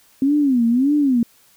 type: tone with vibrato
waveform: sine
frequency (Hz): 261.6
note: C4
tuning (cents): 0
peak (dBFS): -13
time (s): 0.22-1.23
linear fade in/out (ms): 2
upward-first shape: sine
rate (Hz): 1.7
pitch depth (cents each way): 220
effects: white hiss -54 dBFS RMS until 1.56 s